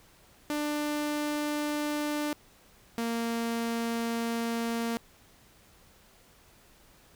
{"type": "tone pair in turn", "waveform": "sawtooth", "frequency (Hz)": [296.8, 231.5], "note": ["D4", "A#3"], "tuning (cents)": [18, -12], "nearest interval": "major third", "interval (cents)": 430, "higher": "first", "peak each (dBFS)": -25, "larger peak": "neither", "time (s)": [[0.5, 2.33], [2.98, 4.97]], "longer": "second", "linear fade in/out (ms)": 0, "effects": ["pink hiss -59 dBFS RMS until 7.15 s"]}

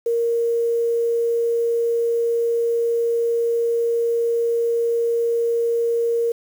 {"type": "tone with quantisation", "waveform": "sine", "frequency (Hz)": 466.2, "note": "A#4", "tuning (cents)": 0, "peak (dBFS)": -17, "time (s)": [0.06, 6.32], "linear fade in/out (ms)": 5, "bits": 7, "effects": []}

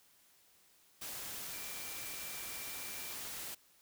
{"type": "tone in noise", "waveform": "sine", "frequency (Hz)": 2349, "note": "D7", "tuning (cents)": 0, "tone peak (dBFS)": -52, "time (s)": [1.53, 3.13], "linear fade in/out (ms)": 10, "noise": "white", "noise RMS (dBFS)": -44, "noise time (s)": [1.01, 3.55], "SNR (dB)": -11, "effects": ["white hiss -67 dBFS RMS until 3.81 s"]}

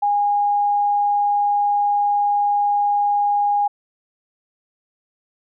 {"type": "tone", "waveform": "sine", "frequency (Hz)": 819, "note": "G#5", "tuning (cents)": -24, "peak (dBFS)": -15, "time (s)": [0.02, 3.68], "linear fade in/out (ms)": 10, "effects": []}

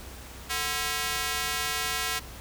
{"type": "tone with high-pass filter", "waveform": "square", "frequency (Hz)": 148, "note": "D3", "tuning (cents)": 14, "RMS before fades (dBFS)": -30, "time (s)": [0.49, 2.2], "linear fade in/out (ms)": 20, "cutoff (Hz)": 1500, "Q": 0.66, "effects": ["added 63 Hz sine -45 dBFS peak until 2.4 s", "pink hiss -45 dBFS RMS until 2.4 s"]}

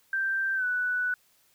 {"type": "tone with pitch glide", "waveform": "sine", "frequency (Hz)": [1569, 1484.4], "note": ["G6", "F#6"], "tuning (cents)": [1, 5], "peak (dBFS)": -25, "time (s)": [0.13, 1.14], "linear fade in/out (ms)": 2, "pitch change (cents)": -96, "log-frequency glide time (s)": [0.55, 0.65], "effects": ["white hiss -65 dBFS RMS until 1.54 s"]}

